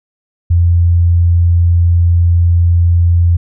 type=tone; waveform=sine; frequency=86 Hz; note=F2; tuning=26 cents flat; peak=-6 dBFS; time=0.5-3.37 s; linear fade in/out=10 ms; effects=none